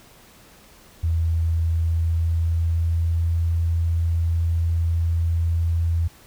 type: tone with pitch glide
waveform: sine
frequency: 82.41 to 83.56 Hz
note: E2 to E2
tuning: 0 to +24 cents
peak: -18 dBFS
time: 1.03-6.08 s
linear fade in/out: 10 ms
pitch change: +24 cents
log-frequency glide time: 1.63-3.37 s
effects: pink hiss -50 dBFS RMS until 6.26 s